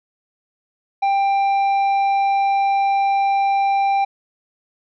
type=tone with tanh clipping; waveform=sine; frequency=790 Hz; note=G5; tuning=13 cents sharp; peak=-16 dBFS; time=1.02-4.05 s; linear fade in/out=10 ms; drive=7 dB; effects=none